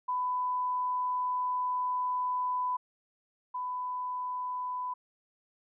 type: tone pair in turn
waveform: sine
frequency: 999 / 999 Hz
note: B5 / B5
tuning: +20 / +20 cents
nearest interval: unison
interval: 0 cents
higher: neither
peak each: -28 / -32 dBFS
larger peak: first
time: 0.08-2.77 / 3.54-4.94 s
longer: first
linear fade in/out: 10 ms
effects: none